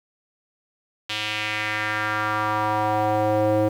square tone with band-pass filter sweep, 106.8 Hz, G#2, 49 cents sharp, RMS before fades -23 dBFS, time 1.09-3.69 s, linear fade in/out 10 ms, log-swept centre 3200 to 460 Hz, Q 2.4, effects 8-bit

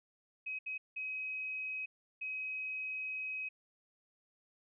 sine tone bursts at uneven times, 2536 Hz, D#7, 32 cents sharp, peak -37 dBFS, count 4, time 0.46-0.59 / 0.66-0.78 / 0.96-1.86 / 2.21-3.49 s, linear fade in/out 10 ms, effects none

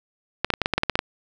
clicks, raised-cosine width 0.3 ms, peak -4 dBFS, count 11, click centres 0.446 / 0.503 / 0.538 / 0.617 / 0.659 / 0.737 / 0.78 / 0.834 / 0.897 / 0.955 / 0.991 s, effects none

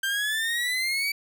30% pulse exponential sweep, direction up, 1568 to 2301 Hz, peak -22 dBFS, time 0.03-1.12 s, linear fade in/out 5 ms, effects none

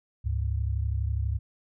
sine tone pair together, 70.7 / 102.89 Hz, C#2 / G#2, +35 / -16 cents, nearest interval tritone, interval 649 cents, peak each -27 / -29 dBFS, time 0.24-1.39 s, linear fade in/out 20 ms, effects none

